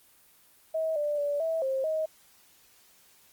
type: tone with pitch steps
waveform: sine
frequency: 640 / 590 / 578 / 650 / 532 / 630 Hz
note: D#5 / D5 / D5 / E5 / C5 / D#5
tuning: +49 / +8 / -28 / -24 / +29 / +21 cents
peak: -26 dBFS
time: 0.74-2.06 s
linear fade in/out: 10 ms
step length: 220 ms
effects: white hiss -60 dBFS RMS until 3.32 s + Opus 24 kbps